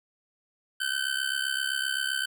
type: tone with amplitude modulation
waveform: 25% pulse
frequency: 1531 Hz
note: G6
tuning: 41 cents flat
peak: -20 dBFS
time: 0.8-2.26 s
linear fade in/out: 10 ms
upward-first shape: sine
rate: 67.7 Hz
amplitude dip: 80%
effects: none